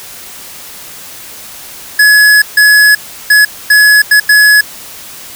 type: tone bursts at uneven times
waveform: square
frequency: 1693 Hz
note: G#6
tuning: 33 cents sharp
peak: -3 dBFS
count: 6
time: 1.99-2.42 / 2.57-2.95 / 3.3-3.45 / 3.7-4.02 / 4.11-4.2 / 4.29-4.61 s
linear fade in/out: 5 ms
effects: white hiss -29 dBFS RMS until 5.35 s